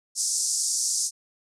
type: band-pass noise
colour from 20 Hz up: pink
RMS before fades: -26 dBFS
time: 0.15-1.11 s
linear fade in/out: 50 ms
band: 5200 to 9600 Hz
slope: 48 dB/octave
effects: none